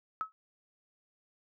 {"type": "tone with exponential decay", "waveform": "sine", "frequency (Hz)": 1289, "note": "E6", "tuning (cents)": -39, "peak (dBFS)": -27, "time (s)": [0.21, 0.32], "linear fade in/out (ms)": 0, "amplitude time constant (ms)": 22, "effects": []}